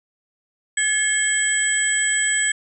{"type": "tone cluster", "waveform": "sine", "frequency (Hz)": [1706, 2166, 3208, 7900], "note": ["G#6", "C#7", "G7", "B8"], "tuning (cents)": [46, -41, 39, 0], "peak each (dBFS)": [-21, -27, -28, -21], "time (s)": [0.77, 2.52], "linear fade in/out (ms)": 5, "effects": []}